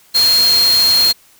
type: tone in noise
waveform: sine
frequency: 4227 Hz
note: C8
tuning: 17 cents sharp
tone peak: -9 dBFS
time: 0.14-1.13 s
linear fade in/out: 20 ms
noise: white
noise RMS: -20 dBFS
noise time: 0.14-1.13 s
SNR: +8 dB
effects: white hiss -49 dBFS RMS until 1.39 s